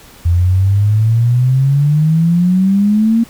sine exponential sweep, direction up, 84.3 to 233.1 Hz, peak -8 dBFS, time 0.25-3.24 s, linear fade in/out 10 ms, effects pink hiss -40 dBFS RMS until 3.29 s

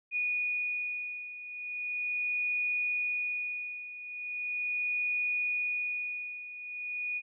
sine beating tone pair, 2461 / 2461.39 Hz, D#7 / D#7, -20 / -19 cents, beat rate 0.39 Hz, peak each -36 / -32 dBFS, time 0.11-7.22 s, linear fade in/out 50 ms, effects none

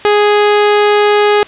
sawtooth tone, 415.3 Hz, G#4, in tune, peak -3 dBFS, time 0.05-1.43 s, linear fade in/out 0 ms, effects white hiss -34 dBFS RMS until 1.47 s + resampled to 8000 Hz

